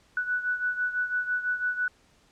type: beating tone pair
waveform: sine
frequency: 1480 / 1486 Hz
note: F#6 / F#6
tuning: 0 / +7 cents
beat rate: 6 Hz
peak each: -27 / -32 dBFS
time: 0.17-1.88 s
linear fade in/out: 2 ms
effects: pink hiss -62 dBFS RMS until 2.31 s + low-pass 8000 Hz 12 dB/octave